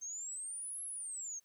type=exponential two-way sweep; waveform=sine; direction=up then down; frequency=6290 to 11175 to 6290 Hz; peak=-40 dBFS; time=0.01-1.4 s; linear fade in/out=20 ms; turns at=0.83 s; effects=white hiss -75 dBFS RMS until 1.44 s